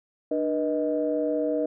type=tone cluster; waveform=sine; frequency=298.9 / 484.1 / 626 Hz; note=D4 / B4 / D#5; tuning=+31 / -35 / +10 cents; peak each=-27 dBFS; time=0.31-1.66 s; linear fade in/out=5 ms; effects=tanh soft clip ceiling -13 dBFS